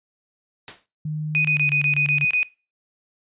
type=noise with exponential decay; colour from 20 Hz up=white; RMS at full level=-30 dBFS; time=0.68-0.86 s; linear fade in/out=1 ms; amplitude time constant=38 ms
type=tone with pitch glide; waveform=sine; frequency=153.3 to 145.28 Hz; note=D#3 to D3; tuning=-25 to -18 cents; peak=-24 dBFS; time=1.05-2.25 s; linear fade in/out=5 ms; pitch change=-93 cents; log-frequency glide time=1.47-1.68 s
type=tone bursts; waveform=sine; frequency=2489 Hz; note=D#7; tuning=in tune; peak=-17 dBFS; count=9; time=1.35-2.43 s; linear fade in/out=0 ms; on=96 ms; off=27 ms
effects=noise-tail reverb RT60 0.3 s tail -20 dB re dry + resampled to 8000 Hz